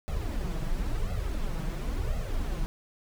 brown noise with flanger, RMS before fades -30 dBFS, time 0.08-2.66 s, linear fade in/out 0 ms, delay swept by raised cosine 1.5 to 6.3 ms, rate 0.96 Hz, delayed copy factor +0.75, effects none

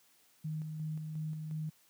sine tone with tremolo, 155.56 Hz, D#3, in tune, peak -34 dBFS, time 0.44-1.7 s, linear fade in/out 10 ms, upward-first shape square, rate 2.8 Hz, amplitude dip 35%, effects white hiss -67 dBFS RMS until 1.89 s + high-pass 100 Hz 12 dB/octave

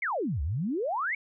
sine exponential two-way sweep, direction down then up, 2300 to 65 to 2300 Hz, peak -27 dBFS, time 0.02-1.15 s, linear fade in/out 5 ms, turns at 0.42 s, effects none

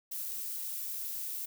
violet noise, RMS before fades -38 dBFS, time 0.11-1.46 s, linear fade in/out 10 ms, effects none

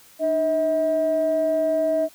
sine tone pair together, 302.6 / 641.2 Hz, D#4 / E5, -48 / -48 cents, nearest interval octave + minor second, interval 1300 cents, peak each -26 / -18 dBFS, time 0.19-2.09 s, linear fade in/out 50 ms, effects tanh soft clip ceiling -13 dBFS + white hiss -51 dBFS RMS until 2.14 s

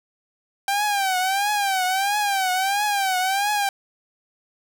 sawtooth tone with vibrato, 784 Hz, G5, in tune, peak -16 dBFS, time 0.68-3.69 s, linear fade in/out 2 ms, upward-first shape triangle, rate 1.5 Hz, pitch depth 130 cents each way, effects none

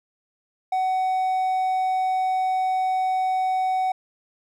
triangle tone with hard clipping, 750 Hz, F#5, 23 cents sharp, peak -21 dBFS, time 0.72-3.92 s, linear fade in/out 5 ms, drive 6 dB, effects none

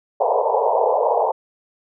pink band-pass noise, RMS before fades -18 dBFS, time 0.2-1.32 s, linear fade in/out 10 ms, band 430 to 990 Hz, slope 96 dB/octave, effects none

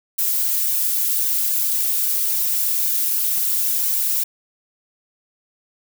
violet noise with flanger, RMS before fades -20 dBFS, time 0.18-4.24 s, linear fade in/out 10 ms, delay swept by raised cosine 1.5 to 3.1 ms, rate 3.7 Hz, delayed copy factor -1, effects none

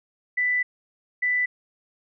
sine tone pair in turn, 1986 / 1986 Hz, B6 / B6, +9 / +9 cents, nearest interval unison, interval 0 cents, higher neither, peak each -20 dBFS, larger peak neither, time 0.37-0.63 / 1.22-1.46 s, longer first, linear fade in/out 10 ms, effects none

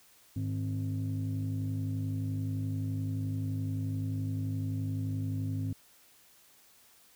sine tone cluster, 103.8 / 155.4 / 264.1 Hz, G#2 / D#3 / C4, 0 / -2 / +16 cents, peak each -31 / -38 / -36 dBFS, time 0.36-5.73 s, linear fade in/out 5 ms, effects tanh soft clip ceiling -25 dBFS + white hiss -61 dBFS RMS until 7.15 s

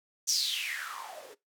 blue noise with band-pass filter sweep, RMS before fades -34 dBFS, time 0.27-1.35 s, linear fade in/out 20 ms, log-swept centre 6200 to 400 Hz, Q 7.4, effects noise-tail reverb RT60 0.2 s tail -21 dB re dry

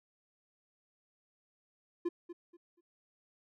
triangle tone with echo, 346.1 Hz, F4, 16 cents flat, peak -28 dBFS, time 2.05-2.09 s, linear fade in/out 10 ms, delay 240 ms, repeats 3, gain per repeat -12 dB, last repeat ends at 2.81 s, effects none

